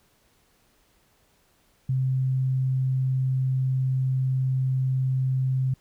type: tone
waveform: sine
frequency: 130.81 Hz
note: C3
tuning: in tune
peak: -21 dBFS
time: 1.89-5.74 s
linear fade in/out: 5 ms
effects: pink hiss -64 dBFS RMS until 5.8 s